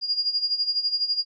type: tone with tremolo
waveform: sine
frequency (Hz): 4836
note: D8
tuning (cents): +50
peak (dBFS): -19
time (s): 0.01-1.25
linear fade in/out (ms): 50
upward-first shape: sine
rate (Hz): 12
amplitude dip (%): 75
effects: none